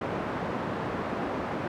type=band-pass noise; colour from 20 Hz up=pink; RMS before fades=-32 dBFS; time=0.01-1.68 s; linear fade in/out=5 ms; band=160 to 1300 Hz; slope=12 dB/octave; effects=none